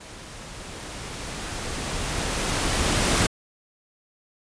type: noise with level ramp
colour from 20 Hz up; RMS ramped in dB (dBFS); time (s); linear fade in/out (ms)
pink; -42 to -20; 0-3.27; 10
effects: resampled to 22050 Hz